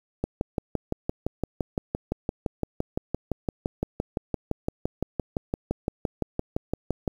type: click train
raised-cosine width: 2 ms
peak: -12 dBFS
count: 41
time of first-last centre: 0.24-7.078 s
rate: 5.85 Hz
effects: 8-bit